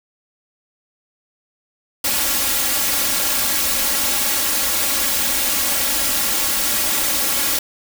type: noise with comb filter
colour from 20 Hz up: white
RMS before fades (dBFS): -19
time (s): 2.04-7.59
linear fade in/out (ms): 5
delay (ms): 3.6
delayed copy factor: +0.9
effects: none